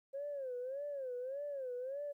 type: tone with vibrato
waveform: sine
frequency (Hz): 535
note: C5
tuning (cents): +38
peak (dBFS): -38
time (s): 0.13-2.13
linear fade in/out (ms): 20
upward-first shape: sine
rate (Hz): 1.7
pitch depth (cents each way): 150
effects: tanh soft clip ceiling -34 dBFS + 13-bit